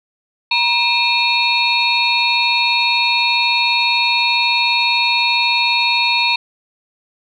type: tone cluster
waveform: sine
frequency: 951 / 2420 / 2639 / 3753 / 4314 Hz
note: A#5 / D#7 / E7 / A#7 / C#8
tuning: +34 / -49 / +1 / +11 / -48 cents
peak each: -19 dBFS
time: 0.51-6.36 s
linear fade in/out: 5 ms
effects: tanh soft clip ceiling -1 dBFS